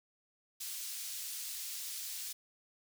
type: high-pass noise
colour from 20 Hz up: pink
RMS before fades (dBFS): -42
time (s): 0.6-2.33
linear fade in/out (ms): 10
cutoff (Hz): 4700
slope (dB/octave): 12
effects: none